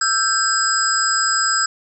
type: tone cluster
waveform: sine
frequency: 1324 / 1581 / 5010 / 7670 Hz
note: E6 / G6 / D#8 / A#8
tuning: +7 / +14 / +11 / +48 cents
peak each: -21 dBFS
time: 0.01-1.66 s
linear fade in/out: 5 ms
effects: none